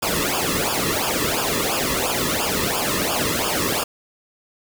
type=noise with flanger; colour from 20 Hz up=pink; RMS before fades=-22 dBFS; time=0.02-3.84 s; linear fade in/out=10 ms; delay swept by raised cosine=0.49 to 1.36 ms; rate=2.9 Hz; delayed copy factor=-0.9; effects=none